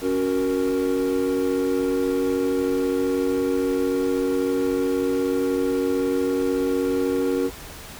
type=chord; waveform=triangle; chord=F# major; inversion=second; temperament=equal; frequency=277.2 / 370 / 466.2 Hz; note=C#4 / F#4 / A#4; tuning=0 / 0 / 0 cents; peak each=-22 / -23 / -22 dBFS; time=0.01-7.51 s; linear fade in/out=50 ms; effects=pink hiss -39 dBFS RMS until 7.99 s